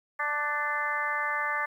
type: harmonic tone with a mistuned harmonic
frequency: 293.7 Hz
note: D4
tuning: in tune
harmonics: 2 / 3 / 4 / 5 / 6 / 7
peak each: -40 / -35 / -32 / -37 / -31 / -35 dBFS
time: 0.19-1.66 s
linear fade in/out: 10 ms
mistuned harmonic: 5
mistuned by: +35 cents
effects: 10-bit